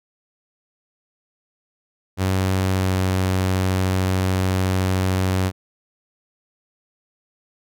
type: tone with pitch glide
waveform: sawtooth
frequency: 94.5 to 93.63 Hz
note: F#2 to F#2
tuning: +37 to +21 cents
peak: -14 dBFS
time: 2.17-5.52 s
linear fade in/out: 50 ms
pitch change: -16 cents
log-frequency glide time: 2.74-2.89 s
effects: none